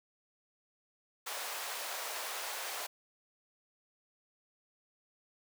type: high-pass noise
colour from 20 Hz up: pink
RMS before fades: -40 dBFS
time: 1.26-2.87 s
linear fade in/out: 10 ms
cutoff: 560 Hz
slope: 24 dB/octave
effects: none